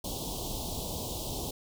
pink band-stop noise, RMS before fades -36 dBFS, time 0.04-1.51 s, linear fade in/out 5 ms, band 960 to 3100 Hz, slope 48 dB/octave, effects none

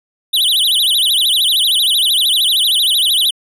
square tone with vibrato, 3425 Hz, A7, 47 cents flat, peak -11 dBFS, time 0.33-3.31 s, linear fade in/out 10 ms, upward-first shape sine, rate 13 Hz, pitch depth 260 cents each way, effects resampled to 32000 Hz

